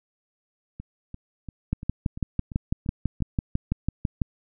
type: two click trains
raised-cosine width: 5 ms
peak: -24 / -11 dBFS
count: 8 / 16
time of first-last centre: 0.8-3.205 / 1.73-4.218 s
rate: 2.91 / 6.03 Hz
effects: none